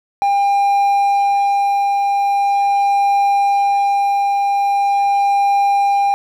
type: tone with tremolo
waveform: triangle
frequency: 801 Hz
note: G5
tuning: 37 cents sharp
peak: -9 dBFS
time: 0.22-6.14 s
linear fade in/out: 0 ms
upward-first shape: triangle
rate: 0.42 Hz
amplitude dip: 25%
effects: 8-bit

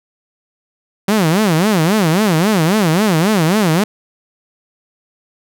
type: tone with vibrato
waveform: sawtooth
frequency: 185 Hz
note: F#3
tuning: in tune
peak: -7 dBFS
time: 1.08-3.84 s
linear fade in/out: 5 ms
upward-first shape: sine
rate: 3.7 Hz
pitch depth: 300 cents each way
effects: none

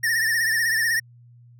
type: tone with vibrato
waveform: square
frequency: 1817 Hz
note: A#6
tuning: 45 cents flat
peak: -20 dBFS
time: 0.03-1 s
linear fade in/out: 10 ms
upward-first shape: triangle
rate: 16 Hz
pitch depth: 90 cents each way
effects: added 120 Hz sine -47 dBFS peak until 1.59 s

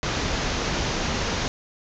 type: low-pass noise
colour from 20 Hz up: pink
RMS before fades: -26 dBFS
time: 0.03-1.48 s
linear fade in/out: 0 ms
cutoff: 6800 Hz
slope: 96 dB/octave
effects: none

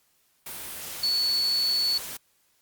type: tone in noise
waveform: sine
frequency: 4435 Hz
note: C#8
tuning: in tune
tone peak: -22 dBFS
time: 1.03-1.98 s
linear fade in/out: 5 ms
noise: white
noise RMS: -37 dBFS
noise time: 0.46-2.17 s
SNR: +12 dB
effects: white hiss -67 dBFS RMS until 2.61 s + Opus 48 kbps

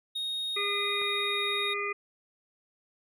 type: tone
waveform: triangle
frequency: 3729 Hz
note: A#7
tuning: in tune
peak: -29 dBFS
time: 0.15-1.74 s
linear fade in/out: 10 ms
type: harmonic tone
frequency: 406.5 Hz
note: G#4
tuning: 37 cents flat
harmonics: 1 / 3 / 5 / 6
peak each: -35 / -35 / -35 / -35 dBFS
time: 0.56-1.93 s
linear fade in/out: 10 ms
type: clicks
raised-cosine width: 0.5 ms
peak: -30 / -40 dBFS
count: 2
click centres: 1.016 / 1.038 s
effects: none

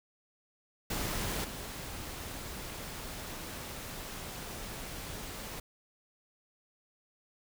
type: noise with level steps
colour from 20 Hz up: pink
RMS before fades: -35 / -42 dBFS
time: 0.9-5.6 s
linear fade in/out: 5 ms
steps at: 1.44 s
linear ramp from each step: 5 ms
effects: none

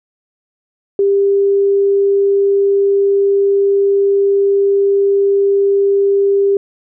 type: tone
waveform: sine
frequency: 397.6 Hz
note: G4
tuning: 25 cents sharp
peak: -9 dBFS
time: 0.99-6.57 s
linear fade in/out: 2 ms
effects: none

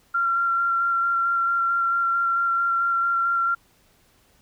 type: tone with vibrato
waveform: sine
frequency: 1373 Hz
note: F6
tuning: 30 cents flat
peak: -19 dBFS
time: 0.14-3.55 s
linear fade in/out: 10 ms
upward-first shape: square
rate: 4.5 Hz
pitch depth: 10 cents each way
effects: pink hiss -60 dBFS RMS until 4.41 s

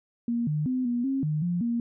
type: tone with pitch steps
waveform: sine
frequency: 235.7 / 151 / 255.3 / 240.7 / 269.6 / 152.3 / 175 / 235.1 Hz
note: A#3 / D3 / C4 / B3 / C#4 / D#3 / F3 / A#3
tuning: +19 / +48 / -42 / -44 / -48 / -37 / +4 / +15 cents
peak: -24 dBFS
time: 0.28-1.8 s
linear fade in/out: 2 ms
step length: 190 ms
effects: none

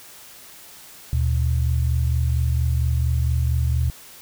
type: tone pair together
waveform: sine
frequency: 75.65 / 120 Hz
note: D#2 / B2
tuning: -48 / -49 cents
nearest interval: minor sixth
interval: 799 cents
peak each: -19 / -22 dBFS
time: 1.13-3.9 s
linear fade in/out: 0 ms
effects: white hiss -44 dBFS RMS until 4.21 s

